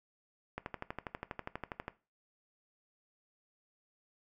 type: click train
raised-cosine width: 0.5 ms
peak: -23 dBFS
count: 17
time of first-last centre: 0.58-1.881 s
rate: 12.3 Hz
effects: noise-tail reverb RT60 0.3 s tail -17 dB re dry